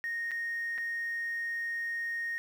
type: tone with dropouts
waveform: triangle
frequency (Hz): 1858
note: A#6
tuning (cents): -6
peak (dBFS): -29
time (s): 0.04-2.38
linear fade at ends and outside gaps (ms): 0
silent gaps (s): 0.31-0.316 / 0.779-0.783
effects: tanh soft clip ceiling -28 dBFS + 10-bit